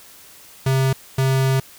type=tone bursts at uneven times; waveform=square; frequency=133.1 Hz; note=C3; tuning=30 cents sharp; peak=-16 dBFS; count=2; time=0.66-0.93 / 1.18-1.6 s; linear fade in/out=5 ms; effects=white hiss -45 dBFS RMS until 1.78 s